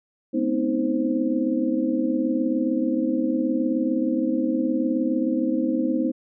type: tone cluster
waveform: sine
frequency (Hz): 212.5 / 248.5 / 267.7 / 315.1 / 523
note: G#3 / B3 / C4 / D#4 / C5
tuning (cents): +40 / +11 / +40 / +22 / -1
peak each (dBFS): -32 / -24 / -29 / -24 / -30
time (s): 0.33-6.12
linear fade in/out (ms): 20
effects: none

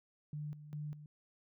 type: tone with tremolo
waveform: sine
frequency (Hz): 149.4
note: D3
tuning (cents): +30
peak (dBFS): -39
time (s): 0.33-1.06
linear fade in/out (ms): 2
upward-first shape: square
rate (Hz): 2.5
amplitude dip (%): 70
effects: none

